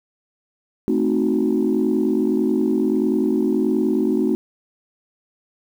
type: chord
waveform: sine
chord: A diminished seventh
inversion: none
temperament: equal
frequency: 220 / 261.6 / 311.1 / 370 Hz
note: A3 / C4 / Eb4 / Gb4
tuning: 0 / 0 / 0 / 0 cents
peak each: -21 dBFS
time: 0.88-4.35 s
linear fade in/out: 0 ms
effects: tanh soft clip ceiling -9 dBFS + 8-bit